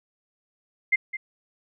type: tone with echo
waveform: sine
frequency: 2095 Hz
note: C7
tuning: 2 cents sharp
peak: -16 dBFS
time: 0.92-0.96 s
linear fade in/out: 10 ms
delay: 210 ms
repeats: 1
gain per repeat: -12 dB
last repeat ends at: 1.17 s
effects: none